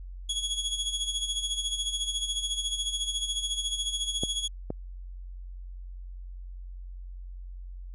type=tone with tremolo; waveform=sawtooth; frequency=3346 Hz; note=G#7; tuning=12 cents sharp; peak=-23 dBFS; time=0.29-4.48 s; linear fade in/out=5 ms; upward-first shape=sine; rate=14 Hz; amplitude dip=65%
type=clicks; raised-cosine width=2 ms; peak=-16 / -17 dBFS; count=2; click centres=4.235 / 4.704 s
effects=added 45 Hz sine -38 dBFS peak until 7.94 s + resampled to 24000 Hz